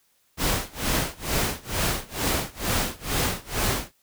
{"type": "noise with tremolo", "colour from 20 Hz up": "pink", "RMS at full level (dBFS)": -23, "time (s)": [0.37, 3.92], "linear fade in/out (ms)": 50, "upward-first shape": "sine", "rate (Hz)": 2.2, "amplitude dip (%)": 95, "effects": ["white hiss -66 dBFS RMS until 4.02 s"]}